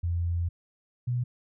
sine tone pair in turn, 85.8 / 122.71 Hz, F2 / B2, -30 / -11 cents, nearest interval tritone, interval 619 cents, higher second, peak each -25 dBFS, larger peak neither, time 0.03-0.49 / 1.07-1.24 s, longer first, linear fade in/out 10 ms, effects none

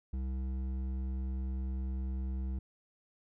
sine tone with hard clipping, 65 Hz, C2, 11 cents flat, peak -35 dBFS, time 0.13-2.59 s, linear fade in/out 5 ms, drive 9 dB, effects none

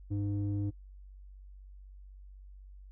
square tone with low-pass filter, 101.6 Hz, G#2, 38 cents flat, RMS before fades -33 dBFS, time 0.1-0.71 s, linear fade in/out 20 ms, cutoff 270 Hz, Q 2.6, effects noise-tail reverb RT60 0.1 s tail -23 dB re dry + added 48 Hz sine -48 dBFS peak until 2.91 s

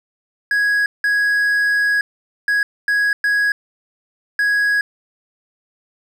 triangle tone bursts at uneven times, 1661.2 Hz, G#6, in tune, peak -12 dBFS, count 6, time 0.51-0.86 / 1.04-2.01 / 2.48-2.63 / 2.88-3.13 / 3.24-3.52 / 4.39-4.81 s, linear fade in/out 2 ms, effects none

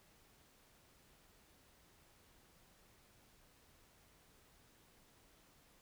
silence, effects pink hiss -68 dBFS RMS until 5.81 s

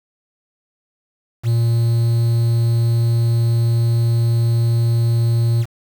triangle tone with quantisation, 116.54 Hz, A#2, in tune, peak -11 dBFS, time 1.43-5.66 s, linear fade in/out 50 ms, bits 6, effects none

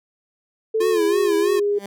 sine tone with pitch glide, 441 to 409.1 Hz, A4 to G#4, +4 to -26 cents, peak -17 dBFS, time 0.74-1.79 s, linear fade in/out 10 ms, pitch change -130 cents, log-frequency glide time 0.94-1.06 s
square tone with vibrato, 349.2 Hz, F4, in tune, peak -21 dBFS, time 0.8-1.6 s, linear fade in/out 10 ms, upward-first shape sine, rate 3.1 Hz, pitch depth 100 cents each way
15% pulse tone with exponential growth, 199.4 Hz, G3, 30 cents sharp, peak -22 dBFS, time 1.69-1.86 s, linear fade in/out 2 ms, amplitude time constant 36 ms
effects none

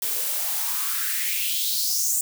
blue noise with high-pass filter sweep, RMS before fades -25 dBFS, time 0.02-2.21 s, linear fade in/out 2 ms, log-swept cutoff 370 to 7800 Hz, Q 4.2, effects none

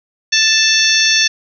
harmonic tone with a mistuned harmonic, 881 Hz, A5, 2 cents sharp, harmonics 2 / 3 / 4 / 5 / 6 / 7, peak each -17 / -17 / -17 / -17 / -17 / -17 dBFS, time 0.32-1.28 s, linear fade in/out 10 ms, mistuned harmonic 6, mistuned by +62 cents, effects none

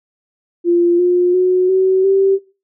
sine tone with pitch steps, 346.2 / 356.3 / 366.8 / 377.5 / 388.6 Hz, F4 / F4 / F#4 / F#4 / G4, -15 / +35 / -15 / +35 / -15 cents, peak -9 dBFS, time 0.64-2.39 s, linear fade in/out 50 ms, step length 350 ms, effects noise-tail reverb RT60 0.3 s tail -17 dB re dry

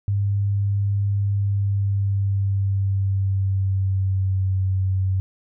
sine tone with pitch glide, 100.4 to 94.87 Hz, G2 to F#2, +42 to +44 cents, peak -18 dBFS, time 0.08-5.2 s, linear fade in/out 0 ms, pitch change -98 cents, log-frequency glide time 1.33-4.58 s, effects none

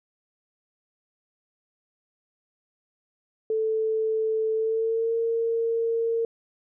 sine tone with pitch glide, 440 to 458.4 Hz, A4 to A#4, 0 to -29 cents, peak -22 dBFS, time 3.5-6.25 s, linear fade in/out 2 ms, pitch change +71 cents, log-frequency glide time 4.54-5.15 s, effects none

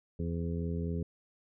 harmonic tone with a mistuned harmonic, 84 Hz, E2, 33 cents sharp, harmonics 1 / 2 / 3 / 4 / 5 / 6, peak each -35 / -35 / -41 / -48 / -41 / -49 dBFS, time 0.19-1.03 s, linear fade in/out 5 ms, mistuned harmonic 6, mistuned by +19 cents, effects none

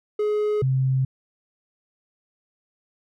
triangle / sine tone pair in turn, 421 / 131.73 Hz, G#4 / C3, +24 / +12 cents, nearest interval octave + minor sixth, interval 2012 cents, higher first, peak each -18 dBFS, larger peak neither, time 0.19-0.62 / 0.62-1.05 s, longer neither, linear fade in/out 5 ms, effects none

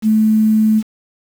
sine tone with quantisation, 217.2 Hz, A3, 22 cents flat, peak -9 dBFS, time 0.02-0.83 s, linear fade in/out 50 ms, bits 6, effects none

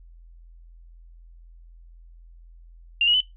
sine tone with pitch steps, 2786 / 2898 / 3014 Hz, F7 / F#7 / F#7, -5 / -37 / +31 cents, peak -16 dBFS, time 3.01-3.205 s, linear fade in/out 2 ms, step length 65 ms, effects noise-tail reverb RT60 0.2 s tail -20 dB re dry + added 42 Hz sine -45 dBFS peak until 3.36 s

